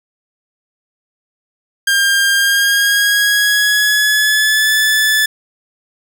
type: tone with pitch glide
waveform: sawtooth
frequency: 1603 to 1738 Hz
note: G6 to A6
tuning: +38 to -22 cents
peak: -7 dBFS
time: 1.87-5.26 s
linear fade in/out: 5 ms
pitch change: +140 cents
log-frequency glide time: 2.35-4.72 s
effects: none